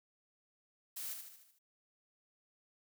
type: noise with echo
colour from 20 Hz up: blue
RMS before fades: -43 dBFS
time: 0.96-1.14 s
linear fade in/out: 10 ms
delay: 75 ms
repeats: 6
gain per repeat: -5 dB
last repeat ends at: 1.59 s
effects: none